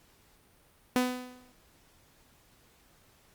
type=tone with exponential decay; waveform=sawtooth; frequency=250.7 Hz; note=B3; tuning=26 cents sharp; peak=-18 dBFS; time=0.96-1.52 s; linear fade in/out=0 ms; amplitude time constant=120 ms; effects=pink hiss -63 dBFS RMS until 3.34 s + Opus 48 kbps